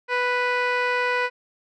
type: tone with low-pass filter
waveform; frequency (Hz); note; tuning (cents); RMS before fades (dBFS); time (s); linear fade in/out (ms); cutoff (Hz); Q
15% pulse; 493.9; B4; 0; -23; 0.08-1.3; 50; 2800; 1.9
effects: none